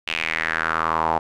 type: tone with band-pass filter sweep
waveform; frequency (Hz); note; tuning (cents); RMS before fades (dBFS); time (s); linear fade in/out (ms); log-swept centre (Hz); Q
sawtooth; 80.9; E2; -32; -23; 0.07-1.19; 10; 2800 to 820; 4.3
effects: none